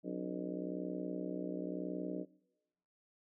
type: harmonic tone with a mistuned harmonic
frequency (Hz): 60.9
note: B1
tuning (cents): -24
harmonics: 3 / 4 / 5 / 6 / 7 / 8 / 9 / 10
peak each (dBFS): -43 / -46 / -42 / -47 / -48 / -49 / -52 / -48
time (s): 0.03-2.26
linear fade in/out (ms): 50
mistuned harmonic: 4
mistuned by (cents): +150
effects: noise-tail reverb RT60 1.0 s tail -23 dB re dry